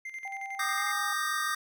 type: tone with tremolo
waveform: triangle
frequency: 2093 Hz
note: C7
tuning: in tune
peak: -34 dBFS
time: 0.05-0.92 s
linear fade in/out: 5 ms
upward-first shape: square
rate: 11 Hz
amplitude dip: 65%
type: tone with pitch glide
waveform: sine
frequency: 784 to 815.4 Hz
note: G5 to G#5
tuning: 0 to -32 cents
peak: -38 dBFS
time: 0.25-1.13 s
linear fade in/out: 2 ms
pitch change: +68 cents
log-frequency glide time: 0.75-0.85 s
type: chord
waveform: square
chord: Eb major seventh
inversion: third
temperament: equal with one note detuned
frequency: 1198 / 1244.5 / 1568 / 1864.7 Hz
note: D6 / Eb6 / G6 / Bb6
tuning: +34 / 0 / 0 / 0 cents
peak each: -35 dBFS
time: 0.59-1.55 s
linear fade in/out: 5 ms
effects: none